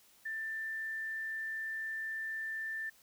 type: tone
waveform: sine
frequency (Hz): 1778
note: A6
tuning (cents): +18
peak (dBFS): -36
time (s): 0.25-2.9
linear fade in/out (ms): 10
effects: white hiss -64 dBFS RMS until 3.02 s